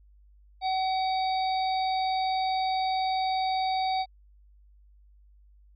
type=harmonic tone with a mistuned harmonic; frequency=756 Hz; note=F#5; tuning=37 cents sharp; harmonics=1 / 3 / 5 / 6; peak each=-25 / -39 / -38 / -39 dBFS; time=0.61-4.06 s; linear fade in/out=50 ms; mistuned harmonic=6; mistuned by=+24 cents; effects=added 50 Hz sine -54 dBFS peak until 5.75 s

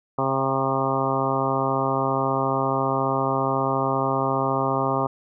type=harmonic tone with a mistuned harmonic; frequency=134.6 Hz; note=C3; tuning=49 cents sharp; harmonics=1 / 2 / 3 / 4 / 5 / 6 / 7 / 8 / 9; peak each=-29 / -29 / -29 / -29 / -29 / -29 / -29 / -29 / -29 dBFS; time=0.18-5.07 s; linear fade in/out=5 ms; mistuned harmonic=6; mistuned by=-23 cents; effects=none

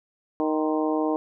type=harmonic tone with a mistuned harmonic; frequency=155.56 Hz; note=D#3; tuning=in tune; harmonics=2 / 3 / 4 / 5 / 6 / 7; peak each=-24 / -28 / -30 / -32 / -34 / -35 dBFS; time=0.4-1.16 s; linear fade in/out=0 ms; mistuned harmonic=7; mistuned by=-67 cents; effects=none

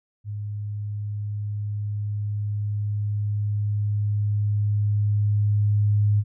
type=tone with level ramp; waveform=sine; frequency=103.83 Hz; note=G#2; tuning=in tune; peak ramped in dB=-28 to -16 dBFS; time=0.24-6.24 s; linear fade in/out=50 ms; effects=none

